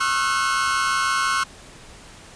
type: tone cluster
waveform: 40% pulse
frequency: 1087 / 1281 / 1367 / 1497 Hz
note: C#6 / E6 / F6 / F#6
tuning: -34 / -50 / -37 / +20 cents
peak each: -22 / -28 / -25 / -24 dBFS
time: 0-1.44 s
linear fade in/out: 10 ms
effects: pink hiss -44 dBFS RMS until 2.35 s + resampled to 22050 Hz